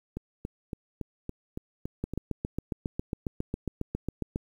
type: two click trains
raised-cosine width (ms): 3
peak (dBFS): -17 / -21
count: 18 / 8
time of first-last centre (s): 2.04-4.359 / 0.17-2.136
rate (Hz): 7.33 / 3.56
effects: 9-bit